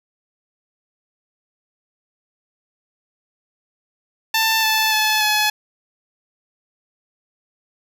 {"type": "tone with pitch steps", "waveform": "10% pulse", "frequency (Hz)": [889, 875.7, 862.7, 849.8], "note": ["A5", "A5", "A5", "G#5"], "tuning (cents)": [18, -8, -34, 40], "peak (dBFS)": -7, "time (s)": [4.34, 5.5], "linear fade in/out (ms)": 5, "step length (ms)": 290, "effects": []}